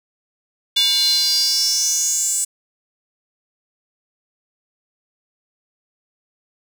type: tone with high-pass filter sweep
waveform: square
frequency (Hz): 317.6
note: D#4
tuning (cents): +36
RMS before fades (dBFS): -18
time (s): 0.76-2.45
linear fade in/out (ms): 10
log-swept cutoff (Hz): 3500 to 8000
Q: 7.6
effects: none